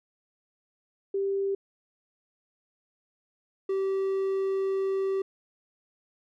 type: tone pair in turn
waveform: sine / triangle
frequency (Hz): 393.3 / 386.8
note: G4 / G4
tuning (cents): +6 / -23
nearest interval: unison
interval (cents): 29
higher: first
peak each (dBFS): -25 / -23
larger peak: second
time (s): 1.14-1.55 / 3.69-5.22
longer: second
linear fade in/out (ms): 5
effects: none